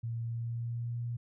sine tone with pitch glide, 115.8 to 118.92 Hz, A#2 to A#2, -11 to +35 cents, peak -33 dBFS, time 0.03-1.17 s, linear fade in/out 10 ms, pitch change +46 cents, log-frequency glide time 0.21-0.99 s, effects none

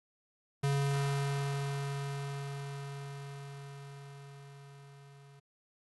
square tone with level ramp, 140 Hz, C#3, 18 cents sharp, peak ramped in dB -28 to -55 dBFS, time 0.63-5.4 s, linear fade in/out 10 ms, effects AAC 32 kbps

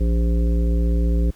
harmonic tone, 57.6 Hz, A#1, 20 cents flat, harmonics 1 / 3 / 5 / 7 / 9, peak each -16 / -26 / -30 / -33 / -35 dBFS, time 0-1.31 s, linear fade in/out 10 ms, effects pink hiss -53 dBFS RMS until 1.35 s + Opus 48 kbps

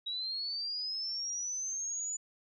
sine linear sweep, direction up, 3834 to 6980 Hz, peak -34 dBFS, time 0.06-2.17 s, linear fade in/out 10 ms, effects none

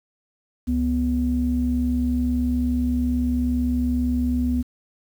sine tone pair together, 69.11 / 246.8 Hz, C#2 / B3, -5 / -1 cents, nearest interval octave + minor seventh, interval 2204 cents, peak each -23 / -20 dBFS, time 0.67-4.63 s, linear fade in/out 20 ms, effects tanh soft clip ceiling -11 dBFS + 8-bit

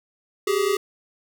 square tone pair together, 384.8 / 414.4 Hz, G4 / G#4, -32 / -4 cents, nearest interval minor second, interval 128 cents, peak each -23 dBFS, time 0.47-0.77 s, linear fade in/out 5 ms, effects none

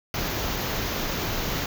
pink band-stop noise, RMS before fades -28 dBFS, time 0.14-1.66 s, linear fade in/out 2 ms, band 6900 to 12000 Hz, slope 96 dB/octave, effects none

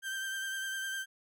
35% pulse tone with vibrato, 1568 Hz, G6, in tune, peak -33 dBFS, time 0.02-1.06 s, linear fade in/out 50 ms, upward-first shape triangle, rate 9.9 Hz, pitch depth 27 cents each way, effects none

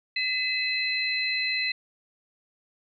sine tone cluster, 2024 / 2591 / 4071 Hz, B6 / E7 / C8, +42 / -30 / -48 cents, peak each -29 dBFS, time 0.16-1.72 s, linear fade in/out 5 ms, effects none

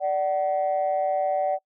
sine tone pair together, 587.3 / 753.7 Hz, D5 / F#5, 0 / +32 cents, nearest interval major third, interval 432 cents, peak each -23 dBFS, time 0-1.59 s, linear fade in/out 50 ms, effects noise-tail reverb RT60 0.1 s tail -26 dB re dry + tanh soft clip ceiling -16 dBFS

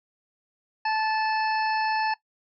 harmonic tone, 873 Hz, A5, 14 cents flat, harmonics 1 / 2 / 3 / 5 / 6, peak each -24 / -30 / -34 / -38 / -40 dBFS, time 0.85-2.14 s, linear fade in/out 5 ms, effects noise-tail reverb RT60 0.1 s tail -18 dB re dry

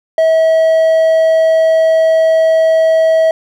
triangle tone, 645 Hz, E5, 38 cents flat, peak -5 dBFS, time 0.18-3.31 s, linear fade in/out 2 ms, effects none

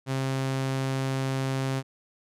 sawtooth tone, 133.5 Hz, C3, 35 cents sharp, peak -22 dBFS, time 0.06-1.83 s, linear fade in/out 50 ms, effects low-pass 10000 Hz 12 dB/octave

